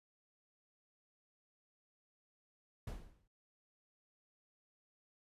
brown noise with exponential decay, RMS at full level -39 dBFS, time 2.87-3.28 s, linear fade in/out 5 ms, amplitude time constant 87 ms, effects resampled to 32000 Hz

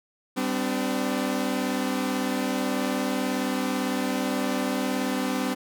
sawtooth chord, G suspended fourth, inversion none, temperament equal with one note detuned, 196 / 255.5 / 293.7 Hz, G3 / C4 / D4, 0 / -41 / 0 cents, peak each -27 / -23 / -27 dBFS, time 0.36-5.55 s, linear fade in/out 20 ms, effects none

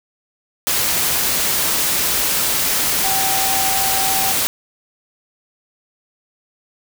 sine tone in noise, 773 Hz, G5, 24 cents flat, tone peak -22 dBFS, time 3.04-4.32 s, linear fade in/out 0 ms, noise white, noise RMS -18 dBFS, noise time 0.67-4.47 s, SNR -7 dB, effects none

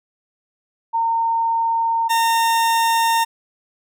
sine / 40% pulse tone pair in turn, 915 / 915 Hz, A#5 / A#5, -32 / -32 cents, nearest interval unison, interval 0 cents, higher neither, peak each -16 / -14 dBFS, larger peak second, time 0.93-2.09 / 2.09-3.25 s, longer neither, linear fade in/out 20 ms, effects none

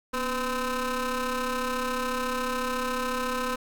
20% pulse ring-modulated tone, 260 Hz, C4, 11 cents flat, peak -19 dBFS, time 0.13-3.56 s, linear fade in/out 10 ms, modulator 763 Hz, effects none

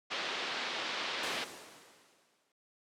white low-pass noise, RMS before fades -37 dBFS, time 0.1-1.45 s, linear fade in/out 20 ms, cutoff 4100 Hz, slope 24 dB/octave
pink noise with exponential decay, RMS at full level -37 dBFS, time 1.23-2.52 s, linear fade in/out 2 ms, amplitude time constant 280 ms
effects high-pass 300 Hz 12 dB/octave + low-pass 10000 Hz 12 dB/octave

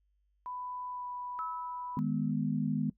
sine tone with pitch glide, 995 to 987 Hz, B5 to B5, +13 to -1 cents, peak -38 dBFS, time 0.46-1.99 s, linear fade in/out 0 ms, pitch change -14 cents, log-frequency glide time 0.89-1.06 s
sine tone with exponential decay, 1298 Hz, E6, 27 cents flat, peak -34 dBFS, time 1.39-2.31 s, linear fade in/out 0 ms, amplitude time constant 200 ms
sine chord, G# minor, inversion second, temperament equal, 155.56 / 207.7 / 246.9 Hz, D#3 / G#3 / B3, 0 / 0 / 0 cents, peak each -33 dBFS, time 1.97-2.9 s, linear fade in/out 2 ms
effects noise-tail reverb RT60 0.1 s tail -19 dB re dry + added 50 Hz sine -70 dBFS peak until 2.97 s

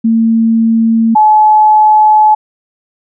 sine tone pair in turn, 226.3 / 856.3 Hz, A3 / A5, +49 / -47 cents, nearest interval octave + major seventh, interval 2304 cents, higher second, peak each -6 / -3 dBFS, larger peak second, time 0.04-1.15 / 1.15-2.35 s, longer second, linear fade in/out 10 ms, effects none

